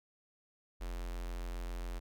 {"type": "tone with notch filter", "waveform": "square", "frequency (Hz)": 43.65, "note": "F1", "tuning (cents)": 0, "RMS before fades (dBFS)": -40, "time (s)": [0.8, 2], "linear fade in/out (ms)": 20, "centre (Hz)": 140, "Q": 0.77, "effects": []}